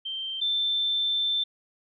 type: tone pair in turn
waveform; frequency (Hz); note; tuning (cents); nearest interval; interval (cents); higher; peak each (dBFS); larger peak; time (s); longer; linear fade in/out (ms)
sine; 3136 / 3550; G7 / A7; 0 / +15; major second; 215; second; -30 / -23; second; 0.05-0.41 / 0.41-1.44; second; 10
effects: none